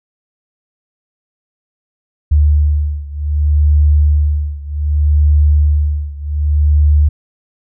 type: beating tone pair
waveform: sine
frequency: 74 / 74.65 Hz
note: D2 / D2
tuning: +14 / +29 cents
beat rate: 0.65 Hz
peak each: -11 / -13 dBFS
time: 2.31-7.09 s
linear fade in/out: 10 ms
effects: none